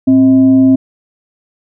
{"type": "tone with frequency modulation", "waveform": "sine", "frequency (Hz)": 264.2, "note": "C4", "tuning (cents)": 17, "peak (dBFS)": -4, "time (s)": [0.07, 0.76], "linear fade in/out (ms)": 10, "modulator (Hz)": 375, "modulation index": 0.28, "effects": []}